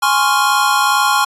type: chord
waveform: square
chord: Db major seventh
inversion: second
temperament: equal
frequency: 830.6 / 1046.5 / 1108.7 / 1396.9 Hz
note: Ab5 / C6 / Db6 / F6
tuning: 0 / 0 / 0 / 0 cents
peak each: -18 dBFS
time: 0.02-1.25 s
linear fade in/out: 10 ms
effects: resampled to 32000 Hz